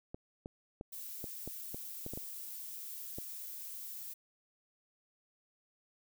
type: clicks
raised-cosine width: 2 ms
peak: -29 dBFS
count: 10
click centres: 0.145 / 0.459 / 0.811 / 1.242 / 1.476 / 1.745 / 2.064 / 2.136 / 2.175 / 3.185 s
type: noise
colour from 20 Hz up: violet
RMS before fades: -45 dBFS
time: 0.92-4.14 s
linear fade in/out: 10 ms
effects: none